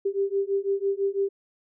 sine beating tone pair, 392 / 398 Hz, G4 / G4, 0 / +26 cents, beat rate 6 Hz, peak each -26 dBFS, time 0.05-1.29 s, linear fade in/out 10 ms, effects none

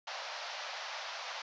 pink band-pass noise, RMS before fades -42 dBFS, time 0.07-1.42 s, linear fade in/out 5 ms, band 590 to 5800 Hz, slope 48 dB/octave, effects resampled to 16000 Hz

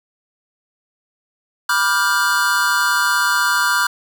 square chord, G dominant seventh, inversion first, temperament just, 980 / 1176 / 1411.2 / 1568 Hz, B5 / D6 / F6 / G6, -14 / +2 / +18 / 0 cents, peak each -23 / -22 / -19 / -21 dBFS, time 1.69-3.87 s, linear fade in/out 5 ms, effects none

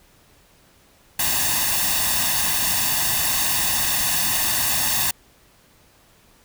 white noise with comb filter, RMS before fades -21 dBFS, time 1.19-5.11 s, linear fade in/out 5 ms, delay 1.1 ms, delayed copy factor +0.75, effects pink hiss -55 dBFS RMS until 6.44 s

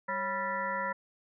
harmonic tone with a mistuned harmonic, 196 Hz, G3, in tune, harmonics 1 / 3 / 5 / 7 / 9 / 10, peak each -44 / -38 / -34 / -38 / -38 / -40 dBFS, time 0.08-0.93 s, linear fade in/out 10 ms, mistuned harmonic 3, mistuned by -120 cents, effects none

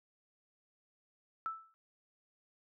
sine tone with exponential decay, 1318.5 Hz, E6, in tune, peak -32 dBFS, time 1.46-1.74 s, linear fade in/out 0 ms, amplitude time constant 60 ms, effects none

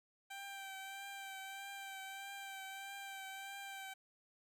15% pulse tone with vibrato, 782 Hz, G5, 4 cents flat, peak -40 dBFS, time 0.3-3.94 s, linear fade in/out 10 ms, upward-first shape triangle, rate 1.6 Hz, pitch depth 29 cents each way, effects none

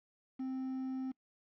triangle tone with quantisation, 261.6 Hz, C4, in tune, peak -34 dBFS, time 0.39-1.12 s, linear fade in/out 10 ms, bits 9, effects noise-tail reverb RT60 0.1 s tail -25 dB re dry + low-pass 2000 Hz 12 dB/octave

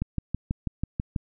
click train, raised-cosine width 5 ms, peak -14 dBFS, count 8, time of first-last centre 0.02-1.162 s, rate 6.13 Hz, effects none

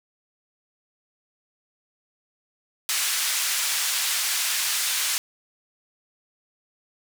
white band-pass noise, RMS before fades -25 dBFS, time 2.89-5.18 s, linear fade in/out 0 ms, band 1400 to 10000 Hz, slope 12 dB/octave, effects none

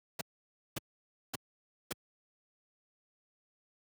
pink noise bursts, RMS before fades -36 dBFS, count 4, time 0.19-1.928 s, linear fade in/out 5 ms, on 22 ms, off 550 ms, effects high-pass 100 Hz 12 dB/octave

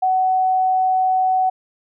sine tone, 749 Hz, F#5, 21 cents sharp, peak -14 dBFS, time 0.02-1.5 s, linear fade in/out 10 ms, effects none

